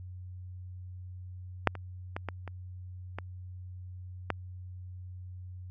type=clicks; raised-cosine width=0.5 ms; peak=-6 / -26 / -19 / -19 / -26 / -21 / -13 dBFS; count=7; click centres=1.673 / 1.753 / 2.165 / 2.287 / 2.477 / 3.186 / 4.303 s; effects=added 91 Hz sine -41 dBFS peak until 5.7 s